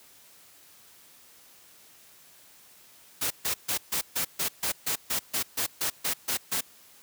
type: noise bursts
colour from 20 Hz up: white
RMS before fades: -28 dBFS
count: 15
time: 3.21-6.61 s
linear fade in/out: 10 ms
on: 96 ms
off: 140 ms
effects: white hiss -55 dBFS RMS until 7.02 s + high-pass 60 Hz 12 dB/octave